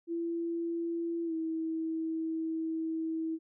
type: tone with pitch glide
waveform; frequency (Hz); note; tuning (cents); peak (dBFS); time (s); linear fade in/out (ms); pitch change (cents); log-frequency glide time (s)
sine; 336.6 to 322.9; E4 to E4; +36 to -36; -31; 0.07-3.39; 50; -72; 1.25-1.33
effects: none